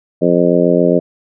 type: harmonic tone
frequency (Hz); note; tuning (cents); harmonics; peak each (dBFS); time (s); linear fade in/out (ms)
87.31; F2; 0; 2 / 3 / 4 / 5 / 6 / 7; -16 / -16 / -16 / -16 / -16 / -16; 0.21-1; 20
effects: none